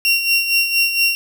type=tone with tremolo; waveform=30% pulse; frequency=2747 Hz; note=F7; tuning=29 cents flat; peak=-9 dBFS; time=0.05-1.15 s; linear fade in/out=0 ms; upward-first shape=sine; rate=4.3 Hz; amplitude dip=60%; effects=none